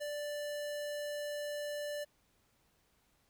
square tone, 587.3 Hz, D5, in tune, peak -38 dBFS, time 0-2.05 s, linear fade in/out 20 ms, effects pink hiss -73 dBFS RMS until 3.29 s

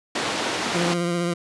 pink band-pass noise, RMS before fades -26 dBFS, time 0.15-0.94 s, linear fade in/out 5 ms, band 280 to 5500 Hz, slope 12 dB/octave
20% pulse tone with vibrato, 173.1 Hz, F3, 15 cents flat, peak -17 dBFS, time 0.74-1.34 s, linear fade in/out 10 ms, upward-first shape triangle, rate 15 Hz, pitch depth 31 cents each way
effects resampled to 24000 Hz

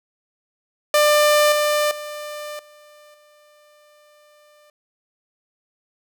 sawtooth tone with level steps, 596 Hz, D5, 25 cents sharp, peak -9 / -13 / -26 / -42 / -47 dBFS, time 0.94-4.7 s, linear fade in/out 2 ms, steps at 1.52 / 1.91 / 2.59 / 3.14 s, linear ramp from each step 2 ms, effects none

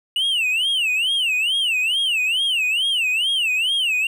triangle tone with vibrato, 2846 Hz, F7, 32 cents sharp, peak -16 dBFS, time 0.16-4.07 s, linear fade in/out 2 ms, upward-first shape sine, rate 2.3 Hz, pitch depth 240 cents each way, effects none

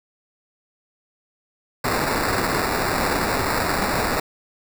white noise with sample-and-hold, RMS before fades -22 dBFS, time 1.84-4.2 s, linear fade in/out 5 ms, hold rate 3150 Hz, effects none

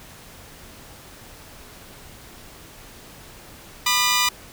10% pulse tone pair together, 987.8 / 1207.7 Hz, B5 / D6, 0 / +48 cents, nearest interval minor third, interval 348 cents, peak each -12 dBFS, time 3.86-4.29 s, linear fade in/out 5 ms, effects pink hiss -44 dBFS RMS until 4.52 s

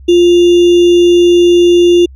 sine tone with sample-and-hold, 349.2 Hz, F4, in tune, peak -3 dBFS, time 0.08-2.06 s, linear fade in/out 10 ms, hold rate 3150 Hz, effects added 66 Hz sine -31 dBFS peak until 2.15 s + low-pass 5000 Hz 12 dB/octave

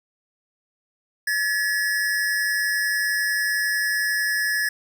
square tone pair together, 1711.1 / 1900 Hz, A6 / A#6, -49 / +33 cents, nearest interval major second, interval 182 cents, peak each -22 / -30 dBFS, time 1.27-4.69 s, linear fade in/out 5 ms, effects none

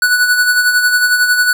square tone with tremolo, 1479 Hz, F#6, 1 cent flat, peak -8 dBFS, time 0.02-1.53 s, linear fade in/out 2 ms, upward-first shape sine, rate 11 Hz, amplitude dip 50%, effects none

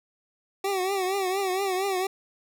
25% pulse tone with vibrato, 382 Hz, G4, 45 cents flat, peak -21 dBFS, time 0.64-2.07 s, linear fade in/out 5 ms, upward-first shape triangle, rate 4.3 Hz, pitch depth 100 cents each way, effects none

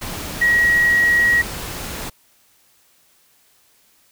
sine tone in noise, 1905 Hz, A#6, 37 cents sharp, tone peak -12 dBFS, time 0.41-1.42 s, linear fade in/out 10 ms, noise pink, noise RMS -29 dBFS, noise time 0.01-2.1 s, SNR +14 dB, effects white hiss -57 dBFS RMS until 4.11 s

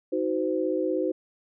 sine tone cluster, 315.5 / 372 / 513 Hz, D#4 / F#4 / C5, +24 / +9 / -34 cents, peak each -28 dBFS, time 0.12-1.12 s, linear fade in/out 10 ms, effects none

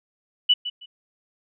sine tone with echo, 2960 Hz, F#7, in tune, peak -13 dBFS, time 0.49-0.54 s, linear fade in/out 10 ms, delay 160 ms, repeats 2, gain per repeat -13 dB, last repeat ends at 0.86 s, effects none

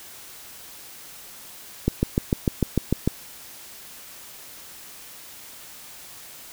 click train, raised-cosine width 3 ms, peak -6 dBFS, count 9, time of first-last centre 1.88-3.076 s, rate 6.69 Hz, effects white hiss -43 dBFS RMS until 6.52 s

